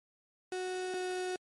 35% pulse tone pair in turn, 368.5 / 366.8 Hz, F#4 / F#4, -7 / -15 cents, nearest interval unison, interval 8 cents, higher first, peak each -33 / -32 dBFS, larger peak second, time 0.52-0.94 / 0.94-1.36 s, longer neither, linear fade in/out 2 ms, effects MP3 48 kbps

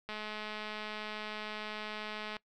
click train, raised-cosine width 0.3 ms, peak -25 dBFS, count 486, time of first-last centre 0.09-2.367 s, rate 213 Hz, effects noise-tail reverb RT60 0.1 s tail -22 dB re dry

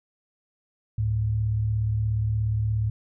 sine tone pair together, 71.07 / 108 Hz, C#2 / A2, +44 / -32 cents, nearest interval perfect fifth, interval 724 cents, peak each -31 / -22 dBFS, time 0.98-2.9 s, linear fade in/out 5 ms, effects none

